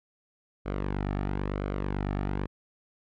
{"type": "tone with flanger", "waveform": "sawtooth", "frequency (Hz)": 49, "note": "G1", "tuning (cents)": 0, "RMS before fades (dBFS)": -31, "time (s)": [0.65, 2.47], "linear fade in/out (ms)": 20, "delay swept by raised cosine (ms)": [1.1, 1.98], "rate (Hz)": 1, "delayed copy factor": -0.5, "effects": ["low-pass 2000 Hz 12 dB/octave"]}